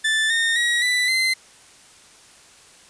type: tone with pitch steps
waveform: 30% pulse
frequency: 1760 / 1831.6 / 1906 / 1983.5 / 2064 Hz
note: A6 / A#6 / A#6 / B6 / C7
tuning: 0 / -31 / +38 / +7 / -24 cents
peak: -15 dBFS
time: 0.04-1.34 s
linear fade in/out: 10 ms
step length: 260 ms
effects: white hiss -49 dBFS RMS until 2.89 s + resampled to 22050 Hz